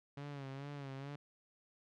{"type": "tone with vibrato", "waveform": "sawtooth", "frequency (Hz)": 139.4, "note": "C#3", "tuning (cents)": 10, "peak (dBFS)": -40, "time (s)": [0.17, 1.16], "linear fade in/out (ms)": 5, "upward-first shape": "sine", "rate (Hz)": 2.3, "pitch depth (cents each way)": 67, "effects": ["low-pass 4000 Hz 12 dB/octave"]}